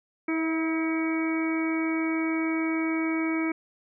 harmonic tone with a mistuned harmonic, 321.9 Hz, E4, 41 cents flat, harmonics 1 / 2 / 3 / 4 / 5 / 6 / 7, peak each -25 / -39 / -40 / -38 / -42 / -43 / -33 dBFS, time 0.28-3.52 s, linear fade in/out 5 ms, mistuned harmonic 2, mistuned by +22 cents, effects none

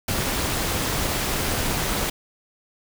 pink noise with amplitude modulation, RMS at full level -22 dBFS, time 0.08-2.1 s, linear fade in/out 5 ms, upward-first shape sine, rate 265 Hz, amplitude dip 55%, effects none

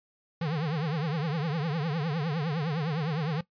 square tone with vibrato, 155.56 Hz, D#3, in tune, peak -28 dBFS, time 0.41-3.41 s, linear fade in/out 5 ms, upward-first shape triangle, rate 9.8 Hz, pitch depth 210 cents each way, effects noise-tail reverb RT60 0.1 s tail -18 dB re dry + resampled to 11025 Hz

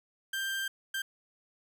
30% pulse tone bursts at uneven times, 1578 Hz, G6, 11 cents sharp, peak -29 dBFS, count 2, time 0.33-0.68 / 0.94-1.02 s, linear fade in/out 5 ms, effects none

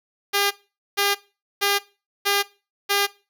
5% pulse tone bursts, 402.8 Hz, G4, 47 cents sharp, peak -7 dBFS, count 5, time 0.33-3.07 s, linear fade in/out 20 ms, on 180 ms, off 460 ms, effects noise-tail reverb RT60 0.3 s tail -19 dB re dry

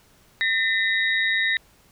sine tone cluster, 1815 / 2013 / 3793 Hz, A#6 / B6 / A#7, -47 / +33 / +29 cents, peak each -22 / -24 / -27 dBFS, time 0.41-1.57 s, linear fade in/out 0 ms, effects pink hiss -57 dBFS RMS until 1.91 s

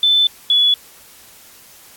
sine tone pair in turn, 3520 / 3412 Hz, A7 / G#7, 0 / +46 cents, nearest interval minor second, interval 54 cents, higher first, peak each -10 dBFS, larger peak neither, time 0.03-0.27 / 0.5-0.74 s, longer neither, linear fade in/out 2 ms, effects white hiss -44 dBFS RMS until 1.96 s + AAC 64 kbps

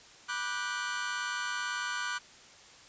sawtooth chord, G major seventh, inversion first, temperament just, 980 / 1176 / 1470 / 1568 Hz, B5 / D6 / F#6 / G6, -14 / +2 / -12 / 0 cents, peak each -37 / -35 / -31 / -36 dBFS, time 0.28-2.19 s, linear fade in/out 20 ms, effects white hiss -54 dBFS RMS until 2.88 s + resampled to 16000 Hz

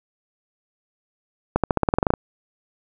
accelerating click train, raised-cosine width 1 ms, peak -3 dBFS, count 12, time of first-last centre 1.56-2.138 s, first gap 77 ms, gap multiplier 0.92, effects none

